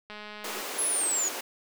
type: click train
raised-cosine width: 0.3 ms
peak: -26 dBFS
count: 108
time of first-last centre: 0.1-0.61 s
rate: 210 Hz
type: high-pass noise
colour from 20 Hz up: pink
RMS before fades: -36 dBFS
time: 0.44-1.41 s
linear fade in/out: 5 ms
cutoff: 320 Hz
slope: 24 dB/octave
type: exponential sweep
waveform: sine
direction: down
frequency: 11070 to 6640 Hz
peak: -25 dBFS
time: 0.78-1.29 s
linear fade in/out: 10 ms
effects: none